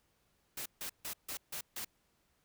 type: noise bursts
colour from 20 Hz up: white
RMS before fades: -41 dBFS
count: 6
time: 0.57-1.848 s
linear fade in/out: 5 ms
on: 88 ms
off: 150 ms
effects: pink hiss -75 dBFS RMS until 2.44 s